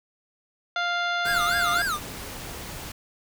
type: harmonic tone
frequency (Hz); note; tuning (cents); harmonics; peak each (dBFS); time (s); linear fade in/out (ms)
698.5; F5; 0; 1 / 2 / 3 / 4 / 5 / 6 / 7 / 9; -29 / -26 / -35 / -40 / -33 / -40 / -47 / -49; 0.76-1.82; 2
type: tone with vibrato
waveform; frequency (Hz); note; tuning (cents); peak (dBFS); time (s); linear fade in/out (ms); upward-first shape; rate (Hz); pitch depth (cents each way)
square; 1400; F6; +4; -25; 1.24-1.99; 50; sine; 3.8; 280
type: noise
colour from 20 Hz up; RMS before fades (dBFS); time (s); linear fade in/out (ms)
pink; -37; 1.25-2.92; 5
effects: none